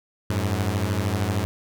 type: beating tone pair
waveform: sawtooth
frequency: 92.6 / 105.6 Hz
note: F#2 / G#2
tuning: +2 / +29 cents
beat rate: 13 Hz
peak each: -21 dBFS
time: 0.3-1.45 s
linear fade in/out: 0 ms
effects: none